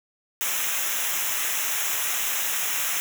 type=noise with comb filter; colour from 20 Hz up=white; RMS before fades=-26 dBFS; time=0.41-3 s; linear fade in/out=0 ms; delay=0.22 ms; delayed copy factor=-0.85; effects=none